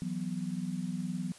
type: chord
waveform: sine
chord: E suspended second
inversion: none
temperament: equal with one note detuned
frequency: 165.58 / 185 / 246.9 Hz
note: E3 / F#3 / B3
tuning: +8 / 0 / 0 cents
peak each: -38 / -35 / -39 dBFS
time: 0.02-1.32 s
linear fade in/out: 0 ms
effects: white hiss -54 dBFS RMS until 1.38 s + resampled to 24000 Hz